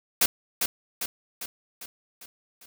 white noise with echo, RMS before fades -20 dBFS, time 0.21-0.26 s, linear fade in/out 5 ms, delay 400 ms, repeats 6, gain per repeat -5 dB, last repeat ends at 2.66 s, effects none

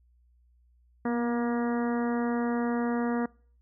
harmonic tone with a mistuned harmonic, 237.2 Hz, A#3, 30 cents sharp, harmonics 1 / 2 / 3 / 4 / 5 / 6 / 7 / 8, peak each -27 / -33 / -37 / -39 / -41 / -43 / -44 / -45 dBFS, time 1.05-3.26 s, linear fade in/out 5 ms, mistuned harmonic 1, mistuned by +18 cents, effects noise-tail reverb RT60 0.5 s tail -25 dB re dry + added 60 Hz sine -60 dBFS peak until 3.61 s

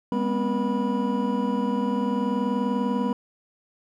triangle tone cluster, 202.9 / 242.6 / 263 / 481.4 / 980 Hz, G#3 / B3 / C4 / B4 / B5, -40 / -31 / +9 / -44 / -14 cents, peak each -25 / -25 / -28 / -29 / -29 dBFS, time 0.12-3.13 s, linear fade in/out 2 ms, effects none

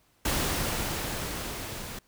pink noise with level ramp, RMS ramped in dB -27 to -39 dBFS, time 0.25-1.99 s, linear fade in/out 5 ms, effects pink hiss -66 dBFS RMS until 2.07 s

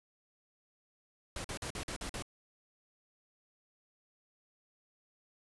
pink noise bursts, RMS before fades -40 dBFS, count 7, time 1.36-2.224 s, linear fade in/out 2 ms, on 84 ms, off 46 ms, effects resampled to 24000 Hz

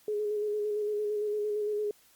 sine tone with vibrato, 419.6 Hz, G#4, 18 cents sharp, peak -28 dBFS, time 0.08-1.91 s, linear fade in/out 2 ms, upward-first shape square, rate 8.8 Hz, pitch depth 21 cents each way, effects white hiss -62 dBFS RMS until 2.15 s + Opus 48 kbps

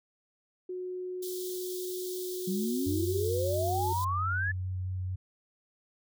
sine tone, 365.4 Hz, F#4, 22 cents flat, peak -34 dBFS, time 0.69-3.93 s, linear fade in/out 5 ms
white high-pass noise, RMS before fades -42 dBFS, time 1.22-4.05 s, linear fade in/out 10 ms, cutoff 3200 Hz, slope 96 dB/octave
sine exponential sweep, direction up, 182 to 1760 Hz, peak -29 dBFS, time 2.47-4.52 s, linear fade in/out 10 ms
sine tone with vibrato, 92.5 Hz, F#2, in tune, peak -31 dBFS, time 2.86-5.16 s, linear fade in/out 10 ms, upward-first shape square, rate 4.5 Hz, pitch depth 8 cents each way
effects none

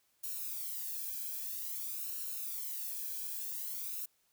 violet noise with flanger, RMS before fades -40 dBFS, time 0.23-4.06 s, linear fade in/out 10 ms, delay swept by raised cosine 0.72 to 1.24 ms, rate 0.51 Hz, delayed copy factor +0.85, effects white hiss -74 dBFS RMS until 4.32 s

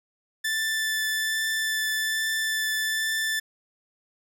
sawtooth tone with vibrato, 1760 Hz, A6, in tune, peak -21 dBFS, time 0.44-3.4 s, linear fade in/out 10 ms, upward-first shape triangle, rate 1.2 Hz, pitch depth 9 cents each way, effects none

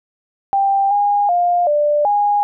sine tone with pitch steps, 789 / 817 / 704 / 591 / 822 Hz, G5 / G#5 / F5 / D5 / G#5, +11 / -29 / +14 / +11 / -18 cents, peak -12 dBFS, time 0.53-2.43 s, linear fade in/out 0 ms, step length 380 ms, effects none

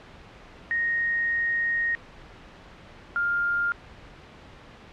sine tone pair in turn, 1864.7 / 1403 Hz, A#6 / F6, 0 / +8 cents, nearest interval perfect fourth, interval 492 cents, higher first, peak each -22 dBFS, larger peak neither, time 0.71-1.95 / 3.16-3.72 s, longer first, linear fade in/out 0 ms, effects pink hiss -47 dBFS RMS until 4.92 s + low-pass 3000 Hz 12 dB/octave

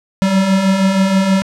square beating tone pair, 187 / 193.3 Hz, F#3 / G3, +19 / -24 cents, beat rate 6.3 Hz, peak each -20 / -12 dBFS, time 0.22-1.42 s, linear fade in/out 0 ms, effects low-pass 8000 Hz 12 dB/octave

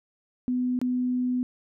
sine tone with dropouts, 250 Hz, B3, 21 cents sharp, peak -23 dBFS, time 0.48-1.43 s, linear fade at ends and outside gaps 0 ms, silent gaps 0.79-0.815 s, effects none

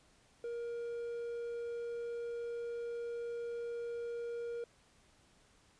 triangle tone, 471.3 Hz, A#4, 19 cents sharp, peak -36 dBFS, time 0.44-4.64 s, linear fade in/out 2 ms, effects pink hiss -67 dBFS RMS until 5.79 s + resampled to 22050 Hz

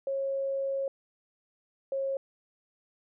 sine tone pair in turn, 545 / 542.5 Hz, C#5 / C#5, -29 / -37 cents, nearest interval unison, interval 8 cents, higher first, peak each -28 dBFS, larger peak neither, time 0.07-0.88 / 1.92-2.17 s, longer first, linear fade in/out 2 ms, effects none

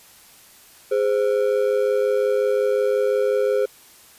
triangle ring-modulated tone, 466.2 Hz, A#4, in tune, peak -12 dBFS, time 0.91-3.66 s, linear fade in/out 10 ms, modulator 52.8 Hz, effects white hiss -49 dBFS RMS until 4.18 s + resampled to 32000 Hz

